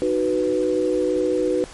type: chord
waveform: sine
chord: B major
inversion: first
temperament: just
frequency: 308.7 / 370.4 / 493.9 Hz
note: D#4 / F#4 / B4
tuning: -14 / +2 / 0 cents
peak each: -24 / -22 / -21 dBFS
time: 0.02-1.64 s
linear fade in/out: 0 ms
effects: pink hiss -41 dBFS RMS until 1.73 s + MP3 48 kbps